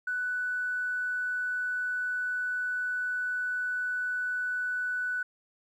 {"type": "tone with tanh clipping", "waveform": "triangle", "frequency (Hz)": 1488, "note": "F#6", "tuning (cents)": 9, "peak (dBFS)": -28, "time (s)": [0.07, 5.23], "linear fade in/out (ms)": 5, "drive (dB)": 2, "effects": []}